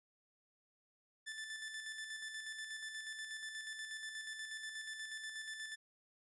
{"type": "tone with tremolo", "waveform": "sawtooth", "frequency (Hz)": 1758, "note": "A6", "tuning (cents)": -2, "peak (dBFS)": -39, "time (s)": [1.26, 5.76], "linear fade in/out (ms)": 20, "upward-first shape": "square", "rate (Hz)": 8.3, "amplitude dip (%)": 40, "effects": ["resampled to 24000 Hz"]}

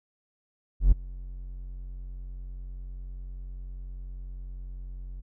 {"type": "tone with ADSR envelope", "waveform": "triangle", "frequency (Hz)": 45.01, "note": "F#1", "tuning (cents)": -47, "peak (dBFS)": -10, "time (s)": [0.8, 5.22], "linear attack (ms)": 120, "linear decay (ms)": 8, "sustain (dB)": -24, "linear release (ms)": 27, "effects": []}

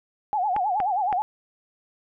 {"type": "tone with vibrato", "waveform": "sine", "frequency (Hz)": 784, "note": "G5", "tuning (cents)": 0, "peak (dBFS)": -21, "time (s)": [0.33, 1.22], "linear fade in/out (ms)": 0, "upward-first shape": "sine", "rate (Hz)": 9.4, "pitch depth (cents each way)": 170}
{"type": "clicks", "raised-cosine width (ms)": 0.5, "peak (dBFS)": -15, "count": 3, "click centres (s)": [0.564, 0.802, 1.127]}
{"effects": []}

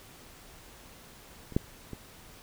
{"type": "clicks", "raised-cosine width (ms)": 3, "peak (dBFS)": [-30, -11, -26], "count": 3, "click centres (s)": [1.523, 1.565, 1.933], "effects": ["pink hiss -52 dBFS RMS until 2.42 s"]}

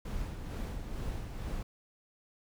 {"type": "noise with tremolo", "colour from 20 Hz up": "brown", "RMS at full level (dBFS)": -36, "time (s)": [0.05, 1.63], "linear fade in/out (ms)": 5, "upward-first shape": "sine", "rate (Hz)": 2.2, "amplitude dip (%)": 45, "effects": []}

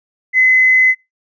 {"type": "tone with tanh clipping", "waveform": "triangle", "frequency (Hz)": 2034, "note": "C7", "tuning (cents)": -50, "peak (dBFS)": -7, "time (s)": [0.33, 0.95], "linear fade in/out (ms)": 50, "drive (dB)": 3, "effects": ["noise-tail reverb RT60 0.2 s tail -23 dB re dry", "resampled to 16000 Hz"]}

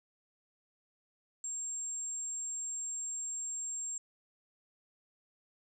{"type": "tone", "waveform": "sine", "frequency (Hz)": 7459, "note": "A#8", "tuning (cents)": 0, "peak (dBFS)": -36, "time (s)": [1.44, 3.98], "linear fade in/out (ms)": 2, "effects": []}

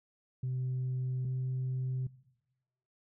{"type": "tone pair in turn", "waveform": "sine", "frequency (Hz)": [128.2, 129.09], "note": ["C3", "C3"], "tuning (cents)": [-35, -23], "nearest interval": "unison", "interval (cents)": 12, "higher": "second", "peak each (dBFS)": [-30, -30], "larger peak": "neither", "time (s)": [[0.43, 1.25], [1.25, 2.07]], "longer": "neither", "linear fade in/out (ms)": 5, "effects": ["noise-tail reverb RT60 1.0 s tail -21 dB re dry", "tanh soft clip ceiling -29 dBFS"]}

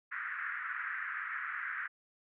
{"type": "band-pass noise", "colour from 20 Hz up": "white", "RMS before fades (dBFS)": -39, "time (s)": [0.11, 1.88], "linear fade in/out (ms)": 20, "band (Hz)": [1300, 1900], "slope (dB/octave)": 48, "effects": []}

